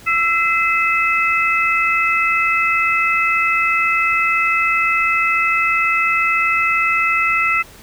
sine tone cluster, 1333 / 2050 / 2602 Hz, E6 / C7 / E7, +19 / -36 / -23 cents, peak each -18 dBFS, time 0.06-7.63 s, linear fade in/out 20 ms, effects pink hiss -42 dBFS RMS until 7.82 s

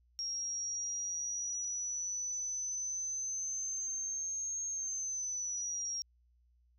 sine exponential two-way sweep, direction up then down, 5588 to 6470 to 5588 Hz, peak -35 dBFS, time 0.19-6.02 s, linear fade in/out 0 ms, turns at 4.65 s, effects added 60 Hz sine -66 dBFS peak until 6.78 s

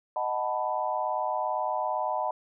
sine chord, B dominant seventh, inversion first, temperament equal, 622.3 / 740 / 880 / 987.8 Hz, D#5 / F#5 / A5 / B5, 0 / 0 / 0 / 0 cents, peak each -32 dBFS, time 0.16-2.31 s, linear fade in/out 2 ms, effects none

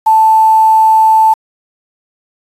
sine tone with quantisation, 880 Hz, A5, in tune, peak -4 dBFS, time 0.06-1.34 s, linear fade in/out 10 ms, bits 5, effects resampled to 32000 Hz

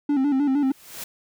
triangle tone with vibrato, 277.2 Hz, C#4, in tune, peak -16 dBFS, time 0.09-0.72 s, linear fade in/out 5 ms, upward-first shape square, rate 6.5 Hz, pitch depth 80 cents each way
white noise with exponential growth, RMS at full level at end -32 dBFS, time 0.53-1.04 s, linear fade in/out 5 ms, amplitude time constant 110 ms
effects none

